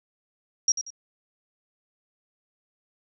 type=tone with echo; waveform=sine; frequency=5650 Hz; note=F8; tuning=19 cents sharp; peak=-17 dBFS; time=0.68-0.72 s; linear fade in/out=2 ms; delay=92 ms; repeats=2; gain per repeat=-10 dB; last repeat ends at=0.904 s; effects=none